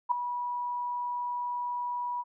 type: tone with ADSR envelope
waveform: sine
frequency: 974 Hz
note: B5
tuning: 24 cents flat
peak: -19 dBFS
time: 0.09-2.24 s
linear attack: 25 ms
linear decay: 4 ms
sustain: -11 dB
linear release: 38 ms
effects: none